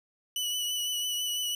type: tone with vibrato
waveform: sawtooth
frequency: 2960 Hz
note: F#7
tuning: in tune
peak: -26 dBFS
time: 0.36-1.55 s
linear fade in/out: 2 ms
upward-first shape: triangle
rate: 6 Hz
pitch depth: 28 cents each way
effects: none